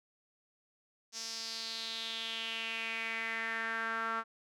sawtooth tone with band-pass filter sweep, 226 Hz, A3, 47 cents sharp, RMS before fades -38 dBFS, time 1.12-4.24 s, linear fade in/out 50 ms, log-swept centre 5700 to 1300 Hz, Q 4.4, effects none

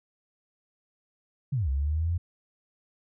sine linear two-way sweep, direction down then up, 147.6 to 65.41 to 88.5 Hz, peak -24 dBFS, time 1.52-2.18 s, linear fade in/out 10 ms, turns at 1.69 s, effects none

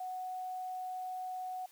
sine tone, 740 Hz, F#5, in tune, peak -37 dBFS, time 0-1.66 s, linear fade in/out 5 ms, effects white hiss -62 dBFS RMS until 1.71 s + high-pass 400 Hz 12 dB/octave

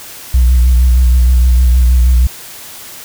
sine tone with vibrato, 61.74 Hz, B1, in tune, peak -3 dBFS, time 0.34-2.27 s, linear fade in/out 5 ms, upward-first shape triangle, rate 6.4 Hz, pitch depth 60 cents each way, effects tanh soft clip ceiling -3 dBFS + white hiss -31 dBFS RMS until 3.04 s

